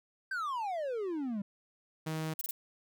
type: exponential sweep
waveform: triangle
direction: down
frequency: 1595 to 192.6 Hz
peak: -31 dBFS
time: 0.31-1.42 s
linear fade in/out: 5 ms
type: tone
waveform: sawtooth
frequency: 158.1 Hz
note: D#3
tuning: 28 cents sharp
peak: -30 dBFS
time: 2.06-2.34 s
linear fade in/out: 10 ms
type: noise bursts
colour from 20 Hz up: violet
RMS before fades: -36 dBFS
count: 3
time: 2.39-2.51 s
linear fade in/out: 2 ms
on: 22 ms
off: 27 ms
effects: none